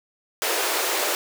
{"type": "high-pass noise", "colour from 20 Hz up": "pink", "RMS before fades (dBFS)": -24, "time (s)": [0.42, 1.15], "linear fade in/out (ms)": 0, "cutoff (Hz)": 350, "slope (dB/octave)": 48, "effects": []}